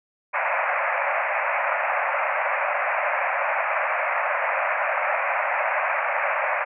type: band-pass noise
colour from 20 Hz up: pink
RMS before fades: -24 dBFS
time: 0.33-6.65 s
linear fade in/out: 20 ms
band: 550 to 2500 Hz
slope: 96 dB/octave
effects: none